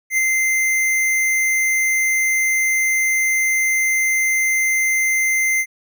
square tone with ADSR envelope, 2080 Hz, C7, 11 cents flat, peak -14 dBFS, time 0.1-5.66 s, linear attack 76 ms, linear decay 16 ms, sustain -2 dB, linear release 59 ms, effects none

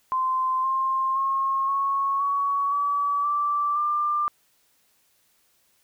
sine tone with pitch steps, 1038 / 1058.6 / 1079.6 / 1101 / 1122.8 / 1145.1 / 1167.8 / 1191 Hz, C6 / C6 / C#6 / C#6 / C#6 / D6 / D6 / D6, -14 / +20 / -46 / -12 / +22 / -44 / -10 / +24 cents, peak -21 dBFS, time 0.12-4.28 s, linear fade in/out 0 ms, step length 520 ms, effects white hiss -65 dBFS RMS until 5.83 s

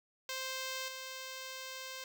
5% pulse tone with level steps, 523 Hz, C5, 1 cent flat, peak -26 / -31 dBFS, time 0.29-2.04 s, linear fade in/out 2 ms, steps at 0.88 s, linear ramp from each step 5 ms, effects none

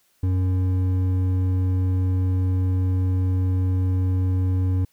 triangle tone with hard clipping, 92.5 Hz, F#2, in tune, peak -20 dBFS, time 0.23-4.85 s, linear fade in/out 5 ms, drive 11 dB, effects white hiss -64 dBFS RMS until 4.92 s

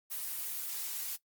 blue noise, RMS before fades -38 dBFS, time 0.1-1.17 s, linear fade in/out 20 ms, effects noise-tail reverb RT60 0.1 s tail -18 dB re dry + Opus 32 kbps

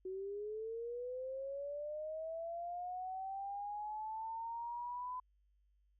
sine linear sweep, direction up, 370 to 1010 Hz, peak -40 dBFS, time 0.05-5.2 s, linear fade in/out 5 ms, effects added 50 Hz sine -70 dBFS peak until 5.99 s

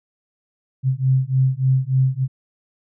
sine beating tone pair, 129.8 / 133.2 Hz, C3 / C3, -13 / +31 cents, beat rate 3.4 Hz, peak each -18 dBFS, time 0.83-2.28 s, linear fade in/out 50 ms, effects none

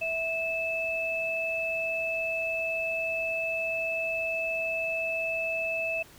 sine tone pair together, 654.5 / 2618 Hz, E5 / E7, -13 / -13 cents, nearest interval 2 octaves, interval 2400 cents, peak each -32 / -29 dBFS, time 0.01-6.03 s, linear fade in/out 10 ms, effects pink hiss -53 dBFS RMS until 6.18 s

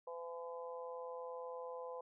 harmonic tone, 169 Hz, E3, 43 cents sharp, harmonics 3 / 4 / 5 / 6, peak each -45 / -55 / -53 / -51 dBFS, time 0.07-2.01 s, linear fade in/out 5 ms, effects none

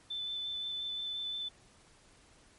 sine tone with vibrato, 3520 Hz, A7, in tune, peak -35 dBFS, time 0.1-1.49 s, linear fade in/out 10 ms, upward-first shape square, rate 5.7 Hz, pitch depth 9 cents each way, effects pink hiss -62 dBFS RMS until 2.58 s + MP3 48 kbps

